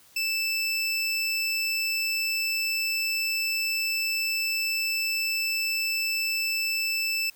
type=tone; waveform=25% pulse; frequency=2642 Hz; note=E7; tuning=3 cents sharp; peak=-21 dBFS; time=0.16-7.3 s; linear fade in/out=5 ms; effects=white hiss -56 dBFS RMS until 7.35 s